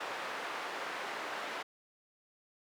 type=band-pass noise; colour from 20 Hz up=white; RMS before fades=-40 dBFS; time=0-1.63 s; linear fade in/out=10 ms; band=420 to 1700 Hz; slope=12 dB/octave; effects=none